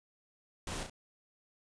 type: noise with echo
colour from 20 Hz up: pink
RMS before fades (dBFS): -40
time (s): 0.67-0.83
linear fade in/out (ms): 2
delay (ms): 34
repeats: 2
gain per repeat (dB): -5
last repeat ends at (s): 0.898
effects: resampled to 22050 Hz